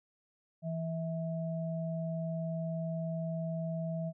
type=tone pair together; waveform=sine; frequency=164.81 / 648.5 Hz; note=E3 / E5; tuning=0 / -28 cents; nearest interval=2 octaves; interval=2372 cents; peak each=-34 / -39 dBFS; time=0.62-4.13 s; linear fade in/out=50 ms; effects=none